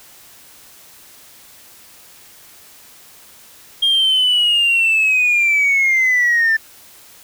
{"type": "linear sweep", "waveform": "sine", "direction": "down", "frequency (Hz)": [3233, 1768], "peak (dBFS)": -10, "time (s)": [3.82, 6.57], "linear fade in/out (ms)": 10, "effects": ["tanh soft clip ceiling -9 dBFS", "white hiss -44 dBFS RMS until 7.23 s"]}